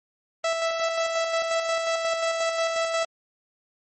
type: tone with tremolo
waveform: sawtooth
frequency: 659.3 Hz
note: E5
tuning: in tune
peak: -18 dBFS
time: 0.44-3.05 s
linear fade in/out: 5 ms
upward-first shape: square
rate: 5.6 Hz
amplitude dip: 35%
effects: MP3 32 kbps